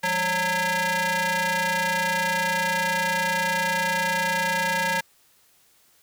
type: ring-modulated tone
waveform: sawtooth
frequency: 370 Hz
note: F#4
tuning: in tune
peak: -15 dBFS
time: 0.03-5.01 s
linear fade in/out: 10 ms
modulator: 1280 Hz
effects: white hiss -60 dBFS RMS until 6.02 s